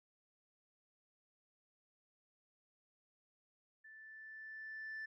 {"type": "tone with level ramp", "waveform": "sine", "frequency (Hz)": 1760, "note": "A6", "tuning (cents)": 0, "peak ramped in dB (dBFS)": [-55, -40], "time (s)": [3.84, 5.06], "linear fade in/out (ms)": 10, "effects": ["tanh soft clip ceiling -41 dBFS"]}